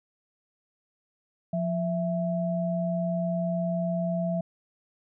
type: tone pair together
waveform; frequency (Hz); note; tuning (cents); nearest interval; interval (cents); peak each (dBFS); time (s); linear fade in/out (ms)
sine; 175.2 / 661.5; F3 / E5; +6 / +6; octave + major seventh; 2300; -27 / -29; 1.53-4.41; 5
effects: none